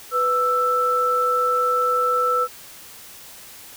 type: tone pair together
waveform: sine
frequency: 495.9 / 1324 Hz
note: B4 / E6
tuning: +7 / +7 cents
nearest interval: octave + perfect fourth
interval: 1700 cents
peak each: -23 / -18 dBFS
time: 0.11-2.48 s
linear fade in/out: 50 ms
effects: white hiss -42 dBFS RMS until 3.76 s